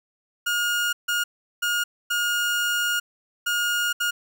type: tone bursts at uneven times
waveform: 30% pulse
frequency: 1425 Hz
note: F6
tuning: 34 cents sharp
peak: -19 dBFS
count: 6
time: 0.46-0.93 / 1.08-1.24 / 1.62-1.84 / 2.1-3 / 3.46-3.93 / 4-4.11 s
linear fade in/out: 10 ms
effects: none